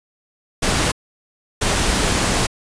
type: noise bursts at uneven times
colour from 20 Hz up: pink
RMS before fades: -18 dBFS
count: 2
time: 0.62-0.92 / 1.61-2.47 s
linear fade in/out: 10 ms
effects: resampled to 22050 Hz